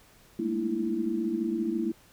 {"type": "tone cluster", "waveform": "sine", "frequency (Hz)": [204.9, 216.4, 231.1, 302.9, 332], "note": ["G#3", "A3", "A#3", "D#4", "E4"], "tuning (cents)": [-23, -29, -15, -46, 12], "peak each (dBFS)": [-37, -36, -32, -37, -29], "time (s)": [0.39, 1.92], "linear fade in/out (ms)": 5, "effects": ["pink hiss -58 dBFS RMS until 2.12 s"]}